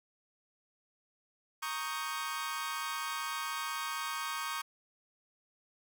sawtooth chord, Eb dominant seventh, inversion second, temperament equal, 932.3 / 1108.7 / 1244.5 / 1568 Hz, Bb5 / Db6 / Eb6 / G6, 0 / 0 / 0 / 0 cents, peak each -39 / -35 / -37 / -39 dBFS, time 1.62-4.62 s, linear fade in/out 10 ms, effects none

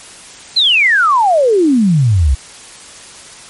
sine exponential sweep, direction down, 4216 to 61.74 Hz, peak -7 dBFS, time 0.56-2.35 s, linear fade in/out 10 ms, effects white hiss -35 dBFS RMS until 3.49 s + MP3 48 kbps

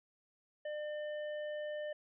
sine tone with tanh clipping, 600 Hz, D5, 37 cents sharp, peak -40 dBFS, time 0.65-1.93 s, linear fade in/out 5 ms, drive 13 dB, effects resampled to 8000 Hz

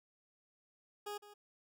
20% pulse tone with echo, 413.4 Hz, G#4, 8 cents flat, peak -36 dBFS, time 1.06-1.18 s, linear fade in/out 10 ms, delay 160 ms, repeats 1, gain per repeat -14 dB, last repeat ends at 1.34 s, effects none

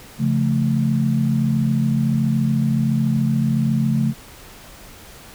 sine chord, Db augmented, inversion none, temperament equal with one note detuned, 138.59 / 172.51 / 220 Hz, Db3 / F3 / A3, 0 / -21 / 0 cents, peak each -19 / -24 / -19 dBFS, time 0.18-4.14 s, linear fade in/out 50 ms, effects pink hiss -42 dBFS RMS until 5.34 s

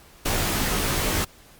pink noise with comb filter, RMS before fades -24 dBFS, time 0.25-1.25 s, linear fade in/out 10 ms, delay 17 ms, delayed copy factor -1, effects pink hiss -51 dBFS RMS until 1.59 s + Opus 48 kbps

